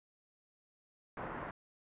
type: low-pass noise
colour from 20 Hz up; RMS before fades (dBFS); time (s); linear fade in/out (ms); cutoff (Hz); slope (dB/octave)
white; -43; 1.17-1.51; 2; 1500; 24
effects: resampled to 8000 Hz